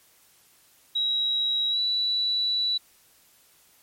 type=tone with pitch glide; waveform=sine; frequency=3855 to 3945 Hz; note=B7 to B7; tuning=-43 to -3 cents; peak=-22 dBFS; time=0.95-2.78 s; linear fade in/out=10 ms; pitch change=+40 cents; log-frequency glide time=1.7-1.79 s; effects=white hiss -59 dBFS RMS until 3.82 s + MP3 64 kbps